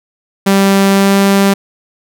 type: tone with pitch glide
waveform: sawtooth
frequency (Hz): 196 to 197.25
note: G3 to G3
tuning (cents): 0 to +11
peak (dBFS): -3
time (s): 0.46-1.54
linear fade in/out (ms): 10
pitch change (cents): +11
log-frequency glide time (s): 0.9-1.15
effects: none